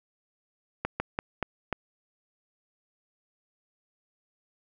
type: slowing click train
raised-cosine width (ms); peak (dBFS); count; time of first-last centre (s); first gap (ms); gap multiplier
0.5; -13; 5; 0.85-1.727; 150; 1.26
effects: none